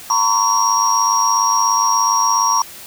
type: tone cluster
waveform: sine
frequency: 920 / 1017 / 1124 / 5630 Hz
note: A#5 / C6 / C#6 / F8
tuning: -23 / -50 / +24 / +13 cents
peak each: -18 dBFS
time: 0.1-2.62 s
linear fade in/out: 2 ms
effects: white hiss -36 dBFS RMS until 2.86 s